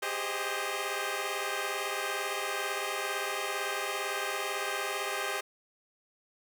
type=chord; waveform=10% pulse; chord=Ab major seventh; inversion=third; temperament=equal with one note detuned; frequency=392 / 409.8 / 523.3 / 622.3 Hz; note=G4 / Ab4 / C5 / Eb5; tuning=0 / -23 / 0 / 0 cents; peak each=-29 dBFS; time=0.02-5.41 s; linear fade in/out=10 ms; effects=none